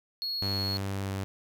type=tone; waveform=triangle; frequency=4325 Hz; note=C#8; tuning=43 cents flat; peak=-29 dBFS; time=0.22-0.77 s; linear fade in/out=0 ms
type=tone with pitch glide; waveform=sawtooth; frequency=98 to 96.93 Hz; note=G2 to G2; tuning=0 to -19 cents; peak=-27 dBFS; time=0.42-1.24 s; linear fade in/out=0 ms; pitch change=-19 cents; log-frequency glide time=1.01-1.13 s
effects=none